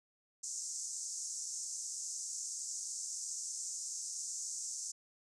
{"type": "band-pass noise", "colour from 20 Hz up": "pink", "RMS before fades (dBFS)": -42, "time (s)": [0.43, 4.92], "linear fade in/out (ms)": 10, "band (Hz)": [5900, 8100], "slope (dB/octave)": 48, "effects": []}